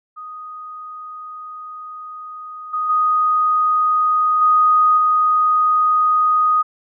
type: tone with level steps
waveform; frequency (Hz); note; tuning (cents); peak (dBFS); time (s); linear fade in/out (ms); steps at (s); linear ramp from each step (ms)
sine; 1244.5; D#6; 0; -30 / -18 / -13 / -10 / -12; 0.16-6.63; 20; 2.73 / 2.89 / 4.41 / 4.97; 10
effects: none